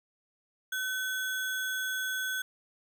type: tone with sample-and-hold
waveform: sine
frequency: 1520 Hz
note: F#6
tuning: 46 cents sharp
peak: -30 dBFS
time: 0.72-2.42 s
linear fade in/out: 5 ms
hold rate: 4900 Hz
effects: none